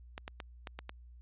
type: clicks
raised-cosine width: 0.3 ms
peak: -25 dBFS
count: 6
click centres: 0.179 / 0.279 / 0.402 / 0.672 / 0.79 / 0.894 s
effects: added 60 Hz sine -51 dBFS peak until 1.21 s + resampled to 8000 Hz